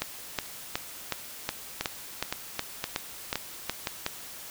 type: two click trains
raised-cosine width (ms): 0.2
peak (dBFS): -10 / -11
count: 12 / 5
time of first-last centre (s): 0.02-4.064 / 1.81-3.872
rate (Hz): 2.72 / 1.94
effects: white hiss -43 dBFS RMS until 4.5 s